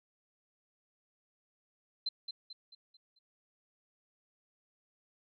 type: tone with echo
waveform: sine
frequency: 4088 Hz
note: C8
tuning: 41 cents flat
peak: -31 dBFS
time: 2.06-2.09 s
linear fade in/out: 5 ms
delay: 220 ms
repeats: 5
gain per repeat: -7 dB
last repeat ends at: 3.19 s
effects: none